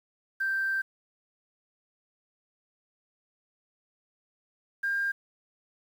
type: tone pair in turn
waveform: sine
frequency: 1568 / 1601.9 Hz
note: G6 / G6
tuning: 0 / +37 cents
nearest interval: unison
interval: 37 cents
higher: second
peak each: -25 dBFS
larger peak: neither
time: 0.4-0.82 / 4.83-5.12 s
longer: first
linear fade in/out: 10 ms
effects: tanh soft clip ceiling -21 dBFS + 9-bit